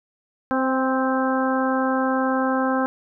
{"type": "harmonic tone with a mistuned harmonic", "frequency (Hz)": 261.6, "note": "C4", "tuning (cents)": 0, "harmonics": [1, 2, 3, 4, 5, 6], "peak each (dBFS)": [-22, -25, -27, -28, -29, -30], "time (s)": [0.51, 2.86], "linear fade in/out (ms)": 0, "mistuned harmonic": 3, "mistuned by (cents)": 18, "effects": []}